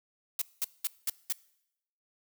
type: noise bursts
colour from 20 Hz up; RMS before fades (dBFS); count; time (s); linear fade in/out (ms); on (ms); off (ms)
blue; -30; 5; 0.39-1.325; 2; 27; 200
effects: noise-tail reverb RT60 0.8 s tail -22 dB re dry